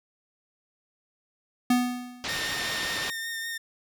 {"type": "tone with exponential decay", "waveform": "square", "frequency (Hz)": 246.9, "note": "B3", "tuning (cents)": 0, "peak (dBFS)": -18, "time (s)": [1.7, 2.39], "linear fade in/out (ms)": 5, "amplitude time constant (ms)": 150}
{"type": "low-pass noise", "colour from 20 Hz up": "white", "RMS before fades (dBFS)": -33, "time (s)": [2.24, 3.1], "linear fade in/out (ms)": 0, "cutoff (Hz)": 5100, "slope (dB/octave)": 24}
{"type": "tone with vibrato", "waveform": "sawtooth", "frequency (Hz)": 1826, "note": "A#6", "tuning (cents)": -36, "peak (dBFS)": -28, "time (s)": [2.28, 3.58], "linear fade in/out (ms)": 10, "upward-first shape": "triangle", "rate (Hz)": 5.2, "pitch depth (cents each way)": 22}
{"effects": []}